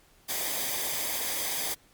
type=noise with comb filter; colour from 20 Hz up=white; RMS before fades=-31 dBFS; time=0.28-1.75 s; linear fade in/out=20 ms; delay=0.72 ms; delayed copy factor=-0.55; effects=pink hiss -61 dBFS RMS until 1.93 s + Opus 48 kbps